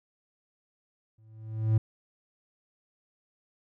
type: tone with exponential growth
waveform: triangle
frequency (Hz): 110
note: A2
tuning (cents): 0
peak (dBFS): -16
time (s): 1.18-1.78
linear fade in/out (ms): 5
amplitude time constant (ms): 130
effects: none